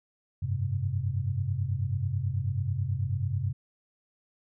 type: tone cluster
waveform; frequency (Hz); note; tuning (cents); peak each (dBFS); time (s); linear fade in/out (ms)
sine; 93.2 / 102.4 / 131.5; F#2 / G#2 / C3; +13 / -24 / +9; -31; 0.42-3.53; 10
effects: none